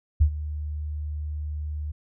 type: tone with ADSR envelope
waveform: sine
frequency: 75.2 Hz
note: D2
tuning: 42 cents sharp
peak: -12 dBFS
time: 0.2-1.92 s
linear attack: 16 ms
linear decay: 79 ms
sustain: -16 dB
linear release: 11 ms
effects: none